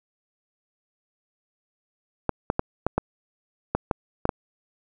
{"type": "clicks", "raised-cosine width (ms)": 1, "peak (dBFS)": -7, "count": 9, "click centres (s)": [2.293, 2.501, 2.594, 2.866, 2.98, 3.75, 3.912, 4.254, 4.292], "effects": []}